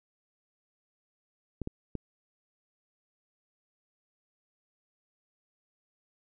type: clicks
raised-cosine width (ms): 3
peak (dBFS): -21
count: 3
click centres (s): 1.617 / 1.674 / 1.953
effects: none